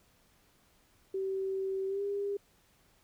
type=tone with pitch glide; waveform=sine; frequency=384.6 to 402.3 Hz; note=G4 to G4; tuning=-33 to +45 cents; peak=-31 dBFS; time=1.14-2.37 s; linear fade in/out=5 ms; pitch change=+78 cents; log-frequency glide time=1.87-2.02 s; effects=pink hiss -67 dBFS RMS until 3.03 s